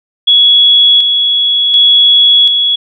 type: tone with tremolo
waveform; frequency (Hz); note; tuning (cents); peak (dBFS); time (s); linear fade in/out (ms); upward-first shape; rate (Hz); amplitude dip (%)
sine; 3362; G#7; +20; -3; 0.27-2.76; 10; square; 0.68; 40
effects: none